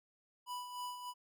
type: tone with tremolo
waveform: square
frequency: 987.8 Hz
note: B5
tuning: in tune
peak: -40 dBFS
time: 0.46-1.14 s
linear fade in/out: 50 ms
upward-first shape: sine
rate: 3.3 Hz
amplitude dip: 55%
effects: none